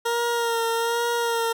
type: tone with vibrato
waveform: 20% pulse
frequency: 465.7 Hz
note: A#4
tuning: 2 cents flat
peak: -17 dBFS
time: 0.05-1.53 s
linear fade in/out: 10 ms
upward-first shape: sine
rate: 1.2 Hz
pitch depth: 28 cents each way
effects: none